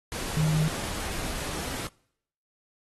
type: tone in noise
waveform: sine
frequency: 155.56 Hz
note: D#3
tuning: in tune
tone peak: -21 dBFS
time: 0.37-0.68 s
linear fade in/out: 0 ms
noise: pink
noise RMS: -34 dBFS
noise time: 0.12-1.87 s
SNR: +10 dB
effects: noise-tail reverb RT60 0.7 s tail -25 dB re dry + AAC 32 kbps